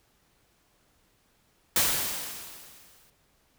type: noise with exponential decay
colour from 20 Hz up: white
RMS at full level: -22 dBFS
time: 1.76-3.1 s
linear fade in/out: 2 ms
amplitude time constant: 290 ms
effects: pink hiss -67 dBFS RMS until 3.58 s